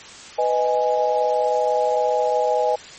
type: chord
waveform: sine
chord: G# minor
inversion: first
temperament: just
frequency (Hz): 498.4 / 623 / 830.6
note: B4 / D#5 / G#5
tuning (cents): +16 / +2 / 0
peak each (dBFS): -21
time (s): 0.38-2.76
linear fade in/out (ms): 10
effects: white hiss -40 dBFS RMS until 2.98 s + MP3 32 kbps